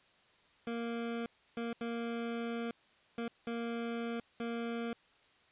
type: tone bursts at uneven times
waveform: 25% pulse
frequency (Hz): 233.1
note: A#3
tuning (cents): 0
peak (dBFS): -32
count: 6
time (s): 0.67-1.26 / 1.57-1.73 / 1.81-2.71 / 3.18-3.28 / 3.47-4.2 / 4.4-4.93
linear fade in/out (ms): 2
effects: white hiss -66 dBFS RMS until 5.51 s + resampled to 8000 Hz